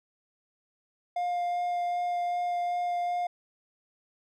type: tone with vibrato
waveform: triangle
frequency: 706 Hz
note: F5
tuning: 19 cents sharp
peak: -25 dBFS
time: 1.16-3.27 s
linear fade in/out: 5 ms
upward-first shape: sine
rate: 2.6 Hz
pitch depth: 8 cents each way
effects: none